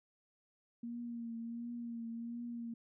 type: tone with vibrato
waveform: sine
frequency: 233.9 Hz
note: A#3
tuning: 6 cents sharp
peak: -40 dBFS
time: 0.83-2.74 s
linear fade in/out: 5 ms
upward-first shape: triangle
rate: 1.4 Hz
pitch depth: 39 cents each way
effects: none